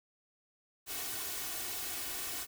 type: noise with comb filter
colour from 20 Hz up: white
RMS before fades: -39 dBFS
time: 0.86-2.47 s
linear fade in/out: 50 ms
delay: 2.7 ms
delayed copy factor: +0.7
effects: none